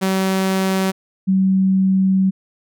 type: tone pair in turn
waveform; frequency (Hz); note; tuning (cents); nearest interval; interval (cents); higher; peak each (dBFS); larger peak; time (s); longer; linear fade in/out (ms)
sawtooth / sine; 190.4 / 190.4; F#3 / F#3; +50 / +50; unison; 0; neither; -12; neither; 0.01-0.92 / 1.27-2.31; second; 20
effects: none